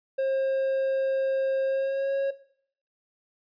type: tone with pitch glide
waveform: triangle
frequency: 535 to 547.8 Hz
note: C5 to C#5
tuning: +38 to -21 cents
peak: -21 dBFS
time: 0.18-2.31 s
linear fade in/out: 10 ms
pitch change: +41 cents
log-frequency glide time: 1.65-2.12 s
effects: noise-tail reverb RT60 0.6 s tail -17 dB re dry + resampled to 11025 Hz